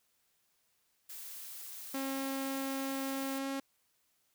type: noise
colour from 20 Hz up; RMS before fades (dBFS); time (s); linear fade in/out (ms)
blue; -46; 1.09-3.39; 10
type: tone with pitch glide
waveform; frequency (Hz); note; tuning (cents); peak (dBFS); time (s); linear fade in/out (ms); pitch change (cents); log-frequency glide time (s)
sawtooth; 270.3 to 272.3; C#4 to C#4; -44 to -31; -31; 1.94-3.6; 5; +13; 3.35-3.48
effects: white hiss -75 dBFS RMS until 4.34 s